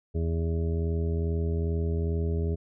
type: harmonic tone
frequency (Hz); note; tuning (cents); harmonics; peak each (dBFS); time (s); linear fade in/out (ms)
82.41; E2; 0; 1 / 2 / 3 / 4 / 5 / 7 / 8; -26 / -33 / -39 / -42 / -34 / -47 / -49; 0.14-2.56; 20
effects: none